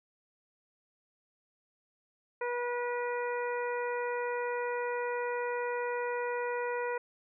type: harmonic tone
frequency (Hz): 485.2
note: B4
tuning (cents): -31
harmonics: 1 / 2 / 3 / 4 / 5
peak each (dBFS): -33 / -37 / -41 / -42 / -46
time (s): 2.41-6.98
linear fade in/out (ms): 5
effects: none